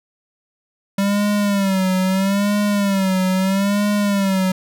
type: tone with vibrato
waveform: square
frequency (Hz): 196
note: G3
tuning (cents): 0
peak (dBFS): -16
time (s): 0.98-4.52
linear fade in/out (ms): 5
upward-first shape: sine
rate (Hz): 0.77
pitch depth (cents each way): 91
effects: none